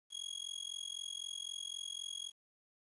sawtooth tone with amplitude modulation, 3300 Hz, G#7, 12 cents flat, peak -34 dBFS, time 0.1-2.32 s, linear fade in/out 50 ms, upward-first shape sine, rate 43.9 Hz, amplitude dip 100%, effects resampled to 24000 Hz + 11-bit

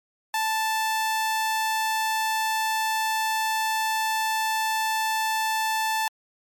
sawtooth tone, 880 Hz, A5, in tune, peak -19 dBFS, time 0.34-6.08 s, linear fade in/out 2 ms, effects MP3 96 kbps

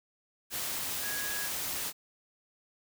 sine tone in noise, 1661.2 Hz, G#6, in tune, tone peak -38 dBFS, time 1.01-1.5 s, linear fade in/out 50 ms, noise white, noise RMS -35 dBFS, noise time 0.5-1.93 s, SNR -6 dB, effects none

